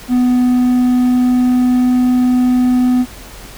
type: tone with pitch glide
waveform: triangle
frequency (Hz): 248.7 to 250.3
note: B3 to B3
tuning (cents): +12 to +23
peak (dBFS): -7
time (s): 0.08-3.06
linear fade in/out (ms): 50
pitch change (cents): +11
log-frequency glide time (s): 0.27-2.04
effects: added 46 Hz sine -37 dBFS peak until 3.57 s + pink hiss -35 dBFS RMS until 3.57 s